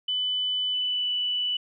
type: tone with pitch glide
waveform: sine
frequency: 3000 to 2971 Hz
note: F#7 to F#7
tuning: +23 to +6 cents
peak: -24 dBFS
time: 0.08-1.57 s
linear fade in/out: 5 ms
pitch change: -17 cents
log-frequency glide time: 0.7-1.12 s
effects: none